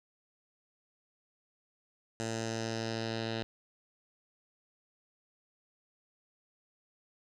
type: tone with low-pass filter sweep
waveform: 10% pulse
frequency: 113 Hz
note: A2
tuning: 47 cents sharp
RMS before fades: -36 dBFS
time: 2.2-3.43 s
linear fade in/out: 0 ms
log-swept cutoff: 7300 to 3900 Hz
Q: 2.7
effects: none